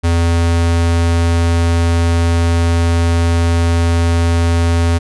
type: tone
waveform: square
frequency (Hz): 84.5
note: E2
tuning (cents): +43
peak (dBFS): -11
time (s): 0.03-4.99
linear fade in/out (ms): 20
effects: resampled to 24000 Hz